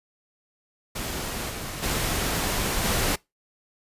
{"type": "noise with level steps", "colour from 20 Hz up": "pink", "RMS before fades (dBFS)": [-31, -34, -26, -24], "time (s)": [0.95, 3.16], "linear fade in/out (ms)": 10, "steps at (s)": [1.49, 1.82, 2.83], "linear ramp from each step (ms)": 20, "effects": ["noise-tail reverb RT60 0.2 s tail -23 dB re dry", "resampled to 32000 Hz"]}